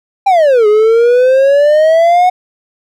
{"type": "exponential two-way sweep", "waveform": "triangle", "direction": "down then up", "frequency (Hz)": [811, 415.3, 738], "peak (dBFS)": -3, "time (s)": [0.26, 2.3], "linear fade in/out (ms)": 10, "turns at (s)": 0.67, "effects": []}